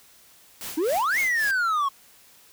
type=noise with tremolo; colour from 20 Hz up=white; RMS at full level=-34 dBFS; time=0.61-1.51 s; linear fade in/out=0 ms; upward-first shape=sine; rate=3.8 Hz; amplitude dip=80%
type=exponential two-way sweep; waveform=triangle; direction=up then down; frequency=293.7 to 2204 to 1079 Hz; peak=-19 dBFS; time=0.77-1.89 s; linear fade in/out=10 ms; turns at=1.19 s
effects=white hiss -54 dBFS RMS until 2.52 s